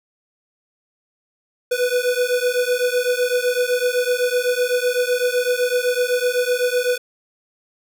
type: beating tone pair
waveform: square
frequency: 490.6 / 498.5 Hz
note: B4 / B4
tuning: -12 / +16 cents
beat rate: 7.9 Hz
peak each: -21 dBFS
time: 1.71-6.98 s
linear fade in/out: 10 ms
effects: none